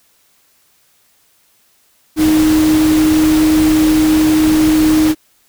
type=tone in noise; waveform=sine; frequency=311.1 Hz; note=D#4; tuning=in tune; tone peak=-8 dBFS; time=2.16-5.15 s; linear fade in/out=50 ms; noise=pink; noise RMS=-21 dBFS; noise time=2.16-5.15 s; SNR=+10 dB; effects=white hiss -55 dBFS RMS until 5.48 s